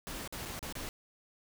pink noise with dropouts, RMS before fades -41 dBFS, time 0.07-0.89 s, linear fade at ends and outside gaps 0 ms, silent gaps 0.276-0.325 / 0.453-0.457 / 0.592-0.628 / 0.725-0.753 s, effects none

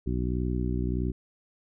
harmonic tone, 61.5 Hz, B1, 7 cents flat, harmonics 1 / 2 / 3 / 4 / 5 / 6, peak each -29 / -32 / -34 / -35 / -36 / -37 dBFS, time 0.06-1.12 s, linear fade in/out 10 ms, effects none

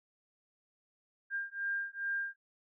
sine beating tone pair, 1599 / 1601.4 Hz, G6 / G6, +34 / +37 cents, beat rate 2.4 Hz, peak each -37 / -37 dBFS, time 1.3-2.36 s, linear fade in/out 50 ms, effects none

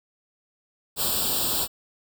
white noise with comb filter, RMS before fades -25 dBFS, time 0.96-1.68 s, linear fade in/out 50 ms, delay 0.24 ms, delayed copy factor +0.95, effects none

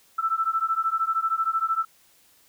sine beating tone pair, 1318.5 / 1331.5 Hz, E6 / E6, 0 / +17 cents, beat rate 13 Hz, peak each -25 dBFS, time 0.18-1.85 s, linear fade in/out 10 ms, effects white hiss -59 dBFS RMS until 2.48 s

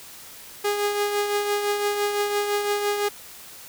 sawtooth tone with tremolo, 411 Hz, G#4, 18 cents flat, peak -16 dBFS, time 0.64-3.09 s, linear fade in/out 10 ms, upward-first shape triangle, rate 5.9 Hz, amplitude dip 50%, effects white hiss -43 dBFS RMS until 3.68 s

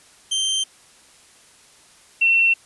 sawtooth / sine tone pair in turn, 3136 / 2708 Hz, G7 / E7, 0 / +46 cents, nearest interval minor third, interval 254 cents, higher first, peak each -16 / -13 dBFS, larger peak second, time 0.31-0.64 / 2.21-2.54 s, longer neither, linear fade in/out 10 ms, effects white hiss -51 dBFS RMS until 2.65 s + resampled to 24000 Hz

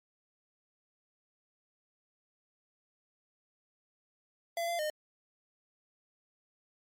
square tone with pitch steps, 678 / 687 / 610 Hz, E5 / F5 / D#5, +49 / -29 / -34 cents, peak -32 dBFS, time 4.57-4.9 s, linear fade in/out 2 ms, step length 110 ms, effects MP3 96 kbps

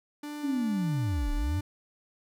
45% pulse tone with vibrato, 293.7 Hz, D4, in tune, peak -36 dBFS, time 0.23-1.61 s, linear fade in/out 5 ms, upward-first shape sine, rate 1.7 Hz, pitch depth 13 cents each way
sine linear two-way sweep, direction down then up, 292.5 to 31.13 to 101.2 Hz, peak -26 dBFS, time 0.43-1.61 s, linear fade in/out 20 ms, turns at 1.33 s
effects none

